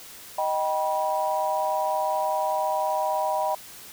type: chord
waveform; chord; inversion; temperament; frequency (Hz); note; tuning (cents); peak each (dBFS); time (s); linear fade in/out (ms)
sine; Eb augmented; none; just; 622.3 / 777.8 / 972.3; Eb5 / G5 / B5; 0 / -14 / -27; -27; 0.38-3.55; 5
effects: white hiss -44 dBFS RMS until 3.92 s